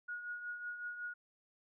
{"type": "tone with tremolo", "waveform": "sine", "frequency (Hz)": 1447, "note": "F#6", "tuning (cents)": -39, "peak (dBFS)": -38, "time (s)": [0.08, 1.14], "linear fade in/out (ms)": 10, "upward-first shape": "triangle", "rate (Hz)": 5.4, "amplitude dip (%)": 60, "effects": []}